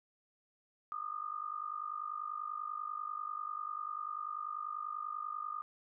sine tone with amplitude modulation, 1220 Hz, D#6, 34 cents flat, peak -34 dBFS, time 0.92-5.62 s, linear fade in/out 0 ms, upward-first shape sine, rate 50.2 Hz, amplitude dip 85%, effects none

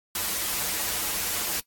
white noise with comb filter, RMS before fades -28 dBFS, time 0.15-1.6 s, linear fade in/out 2 ms, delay 7.6 ms, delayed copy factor -0.75, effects noise-tail reverb RT60 0.1 s tail -18 dB re dry + AAC 64 kbps

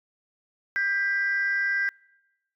sine tone pair together, 1589.3 / 1973 Hz, G6 / B6, +23 / -2 cents, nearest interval major third, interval 375 cents, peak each -23 / -27 dBFS, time 0.76-1.89 s, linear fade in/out 0 ms, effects noise-tail reverb RT60 0.9 s tail -25 dB re dry + tanh soft clip ceiling -17 dBFS

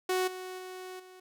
sawtooth tone with level steps, 370 Hz, F#4, in tune, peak -23 / -35 / -37 / -46 dBFS, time 0.09-1.2 s, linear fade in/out 5 ms, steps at 0.27 / 0.58 / 0.99 s, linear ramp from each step 10 ms, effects none

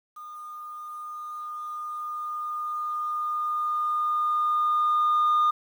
sine tone with level ramp, 1219 Hz, D#6, 36 cents flat, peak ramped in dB -38 to -16 dBFS, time 0.16-5.51 s, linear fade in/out 10 ms, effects tanh soft clip ceiling -17 dBFS + 9-bit

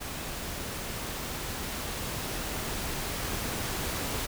pink noise with level ramp, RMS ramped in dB -37 to -32 dBFS, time 0-4.27 s, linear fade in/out 20 ms, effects none

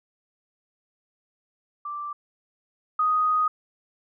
sine tone pair in turn, 1174.7 / 1246.5 Hz, D6 / D#6, 0 / +3 cents, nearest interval minor second, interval 103 cents, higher second, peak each -30 / -19 dBFS, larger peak second, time 1.85-2.13 / 2.99-3.48 s, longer second, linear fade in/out 5 ms, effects none

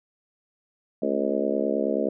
harmonic tone with a mistuned harmonic, 69.5 Hz, C#2, 5 cents sharp, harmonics 3 / 4 / 5 / 6 / 7 / 8 / 9, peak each -30 / -30 / -30 / -30 / -30 / -30 / -30 dBFS, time 1.02-2.09 s, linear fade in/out 5 ms, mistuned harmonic 3, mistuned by +70 cents, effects none

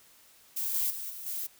violet noise with level steps, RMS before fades -32 / -29 / -38 / -42 / -35 dBFS, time 0.56-1.47 s, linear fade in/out 10 ms, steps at 0.74 / 0.9 / 1.1 / 1.26 s, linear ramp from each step 5 ms, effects white hiss -59 dBFS RMS until 1.59 s

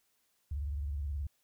sine tone with vibrato, 71.5 Hz, D2, 46 cents flat, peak -33 dBFS, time 0.51-1.27 s, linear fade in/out 5 ms, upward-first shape sine, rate 19 Hz, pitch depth 180 cents each way, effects white hiss -75 dBFS RMS until 1.43 s

